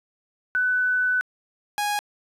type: tone pair in turn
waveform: sine / sawtooth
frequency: 1498 / 826.8 Hz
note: F#6 / G#5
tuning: +21 / -8 cents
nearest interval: minor seventh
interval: 1029 cents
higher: first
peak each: -19 dBFS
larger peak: neither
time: 0.55-1.21 / 1.78-1.99 s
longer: first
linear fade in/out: 0 ms
effects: resampled to 32000 Hz + 10-bit

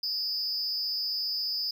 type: tone with amplitude modulation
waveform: triangle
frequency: 4978 Hz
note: D#8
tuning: in tune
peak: -23 dBFS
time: 0.03-1.71 s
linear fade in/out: 5 ms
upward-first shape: sine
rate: 265 Hz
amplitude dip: 100%
effects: none

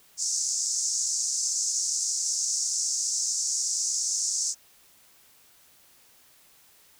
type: band-pass noise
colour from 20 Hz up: white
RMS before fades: -28 dBFS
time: 0.17-4.55 s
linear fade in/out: 50 ms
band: 5500 to 7500 Hz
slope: 48 dB/octave
effects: white hiss -58 dBFS RMS until 6.99 s

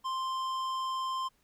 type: tone with tanh clipping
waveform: sine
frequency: 1046.5 Hz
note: C6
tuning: in tune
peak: -33 dBFS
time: 0.04-1.29 s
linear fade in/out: 20 ms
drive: 13 dB
effects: pink hiss -71 dBFS RMS until 1.43 s

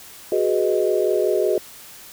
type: chord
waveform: sine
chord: G# minor seventh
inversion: third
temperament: equal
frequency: 370 / 415.3 / 493.9 / 622.3 Hz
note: F#4 / G#4 / B4 / D#5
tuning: 0 / 0 / 0 / 0 cents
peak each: -21 / -21 / -25 / -23 dBFS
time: 0.32-1.58 s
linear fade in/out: 2 ms
effects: white hiss -42 dBFS RMS until 2.12 s

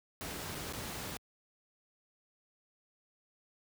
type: noise with dropouts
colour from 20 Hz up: pink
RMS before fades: -41 dBFS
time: 0.21-1.17 s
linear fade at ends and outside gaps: 0 ms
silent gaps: 0.547-0.551 / 0.726-0.734 s
effects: high-pass 60 Hz 12 dB/octave

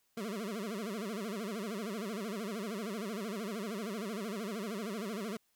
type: tone with vibrato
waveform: 25% pulse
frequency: 210.7 Hz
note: G#3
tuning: 25 cents sharp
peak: -33 dBFS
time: 0.17-5.37 s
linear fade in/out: 5 ms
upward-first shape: sine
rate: 13 Hz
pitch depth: 190 cents each way
effects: white hiss -75 dBFS RMS until 5.55 s

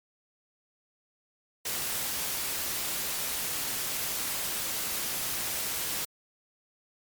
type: noise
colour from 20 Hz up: white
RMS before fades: -32 dBFS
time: 1.65-6.05 s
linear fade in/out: 5 ms
effects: MP3 96 kbps

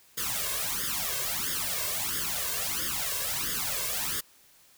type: noise with flanger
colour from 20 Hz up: white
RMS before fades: -31 dBFS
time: 0.17-4.21 s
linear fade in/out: 10 ms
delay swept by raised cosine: 0.59 to 1.89 ms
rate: 1.5 Hz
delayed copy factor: +1
effects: white hiss -59 dBFS RMS until 4.77 s

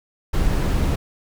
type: noise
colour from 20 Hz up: brown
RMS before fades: -19 dBFS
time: 0.33-0.96 s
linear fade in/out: 10 ms
effects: none

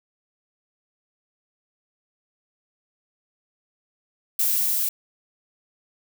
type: noise with level ramp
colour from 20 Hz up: violet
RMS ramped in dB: -21 to -24 dBFS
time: 4.39-4.89 s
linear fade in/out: 5 ms
effects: none

